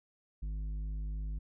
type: tone with tanh clipping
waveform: sine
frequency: 51.6 Hz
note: G#1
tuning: 10 cents flat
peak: -36 dBFS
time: 0.42-1.39 s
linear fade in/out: 10 ms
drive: 8 dB
effects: none